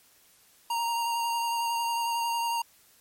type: tone with vibrato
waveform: square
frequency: 932.3 Hz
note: A#5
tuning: in tune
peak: -27 dBFS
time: 0.7-2.62 s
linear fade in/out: 5 ms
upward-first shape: sine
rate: 11 Hz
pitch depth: 15 cents each way
effects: white hiss -60 dBFS RMS until 3 s + MP3 64 kbps